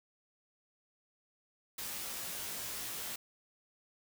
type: noise with comb filter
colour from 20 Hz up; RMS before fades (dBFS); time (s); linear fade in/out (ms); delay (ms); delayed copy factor
white; -41; 1.78-3.16; 5; 18; +0.95
effects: none